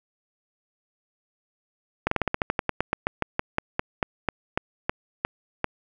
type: slowing click train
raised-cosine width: 0.5 ms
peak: -7 dBFS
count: 23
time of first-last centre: 2.07-5.643 s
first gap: 44 ms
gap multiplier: 1.11
effects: none